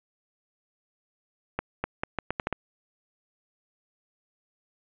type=accelerating click train; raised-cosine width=0.5 ms; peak=-12 dBFS; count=8; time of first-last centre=1.59-2.527 s; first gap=250 ms; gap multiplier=0.78; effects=resampled to 8000 Hz + 7-bit